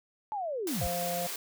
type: linear sweep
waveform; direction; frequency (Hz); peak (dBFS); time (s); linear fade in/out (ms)
sine; down; 880 to 43.03; -31; 0.32-0.87; 0
type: high-pass noise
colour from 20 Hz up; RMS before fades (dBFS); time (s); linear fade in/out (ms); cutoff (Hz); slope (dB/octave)
white; -37; 0.67-1.36; 2; 300; 24
type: harmonic tone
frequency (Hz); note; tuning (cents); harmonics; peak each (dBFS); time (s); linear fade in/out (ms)
174.61; F3; 0; 1 / 3 / 4; -39 / -35 / -34; 0.81-1.27; 5
effects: none